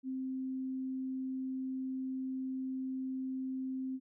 sine tone, 261.6 Hz, C4, in tune, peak -35 dBFS, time 0.03-4 s, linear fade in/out 50 ms, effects none

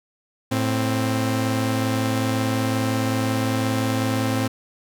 sawtooth tone pair together, 110.1 / 262.5 Hz, A2 / C4, +2 / +6 cents, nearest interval octave + minor third, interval 1504 cents, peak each -19 dBFS, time 0.51-4.48 s, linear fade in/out 10 ms, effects none

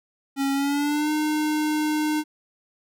square tone with pitch glide, 274.7 to 304.8 Hz, C#4 to D#4, -16 to -36 cents, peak -22 dBFS, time 0.36-2.24 s, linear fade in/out 50 ms, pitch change +180 cents, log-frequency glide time 0.53-1.11 s, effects none

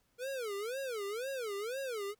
square tone with vibrato, 466.2 Hz, A#4, in tune, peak -37 dBFS, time 0.18-2.15 s, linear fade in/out 50 ms, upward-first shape sine, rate 2 Hz, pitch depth 280 cents each way, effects pink hiss -75 dBFS RMS until 2.19 s

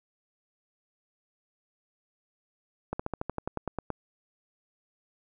slowing click train, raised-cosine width 1 ms, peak -17 dBFS, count 12, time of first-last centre 2.93-3.903 s, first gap 65 ms, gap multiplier 1.06, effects none

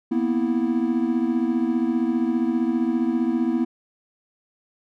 triangle tone cluster, 236.5 / 251.6 / 328.2 Hz, A#3 / B3 / E4, +25 / +32 / -8 cents, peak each -22 dBFS, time 0.11-3.65 s, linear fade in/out 10 ms, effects none

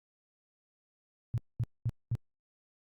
sine tone bursts, 116.54 Hz, A#2, in tune, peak -27 dBFS, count 4, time 1.34-2.152 s, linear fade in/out 0 ms, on 38 ms, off 220 ms, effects Opus 48 kbps

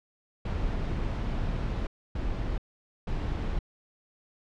brown noise bursts at uneven times, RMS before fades -30 dBFS, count 3, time 0.45-1.87 / 2.15-2.58 / 3.07-3.59 s, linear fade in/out 5 ms, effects low-pass 4000 Hz 12 dB/octave

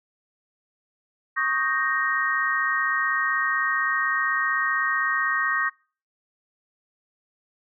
sine chord, Eb dominant seventh, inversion third, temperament equal, 1108.7 / 1244.5 / 1568 / 1864.7 Hz, Db6 / Eb6 / G6 / Bb6, 0 / 0 / 0 / 0 cents, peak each -28 / -29 / -28 / -24 dBFS, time 1.36-5.7 s, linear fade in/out 20 ms, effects noise-tail reverb RT60 0.4 s tail -25 dB re dry

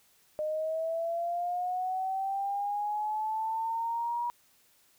sine linear sweep, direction up, 609 to 961 Hz, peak -29 dBFS, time 0.39-4.3 s, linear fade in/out 0 ms, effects white hiss -65 dBFS RMS until 4.98 s

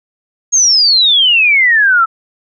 sine exponential sweep, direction down, 6645 to 1300 Hz, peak -6 dBFS, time 0.52-2.06 s, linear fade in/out 20 ms, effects none

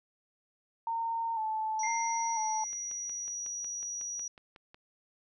sine tone with vibrato, 894 Hz, A5, 27 cents sharp, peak -30 dBFS, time 0.87-2.64 s, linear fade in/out 2 ms, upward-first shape square, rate 1 Hz, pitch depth 41 cents each way
sine tone, 5800 Hz, F#8, 35 cents flat, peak -35 dBFS, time 1.79-4.28 s, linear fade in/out 5 ms
sine tone with exponential decay, 2100 Hz, C7, 6 cents sharp, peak -33 dBFS, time 1.83-3.35 s, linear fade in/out 5 ms, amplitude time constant 330 ms
click train, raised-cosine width 0.3 ms, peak -36 dBFS, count 12, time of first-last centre 2.73-4.745 s, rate 5.46 Hz
effects none

